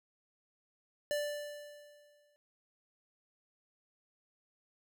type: tone with exponential decay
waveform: square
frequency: 587.3 Hz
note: D5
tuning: in tune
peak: -31 dBFS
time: 1.11-2.36 s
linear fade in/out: 0 ms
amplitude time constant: 270 ms
effects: none